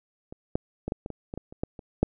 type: clicks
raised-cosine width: 2 ms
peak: -26 / -11 / -17 / -14 / -21 / -22 / -21 / -20 / -30 / -14 / -27 / -7 dBFS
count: 12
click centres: 0.325 / 0.555 / 0.88 / 0.921 / 1.061 / 1.103 / 1.339 / 1.376 / 1.525 / 1.635 / 1.792 / 2.03 s
effects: none